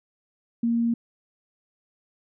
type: tone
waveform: sine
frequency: 233.1 Hz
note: A#3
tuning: in tune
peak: -20 dBFS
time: 0.63-0.94 s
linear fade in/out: 5 ms
effects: none